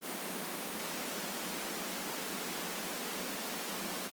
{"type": "high-pass noise", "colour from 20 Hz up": "pink", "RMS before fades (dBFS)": -39, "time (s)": [0.01, 4.11], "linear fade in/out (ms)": 50, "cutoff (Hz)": 170, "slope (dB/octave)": 96, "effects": ["Opus 24 kbps"]}